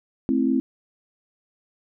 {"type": "chord", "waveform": "sine", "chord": "A minor", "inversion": "none", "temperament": "just", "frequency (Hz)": [220, 264, 330], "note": ["A3", "C4", "E4"], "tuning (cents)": [0, 16, 2], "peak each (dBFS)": [-25, -20, -25], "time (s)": [0.29, 0.6], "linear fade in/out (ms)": 0, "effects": []}